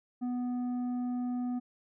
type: tone with tanh clipping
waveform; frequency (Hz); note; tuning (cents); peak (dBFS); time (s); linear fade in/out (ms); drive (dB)
triangle; 246.9; B3; 0; -32; 0.21-1.6; 20; 11
effects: none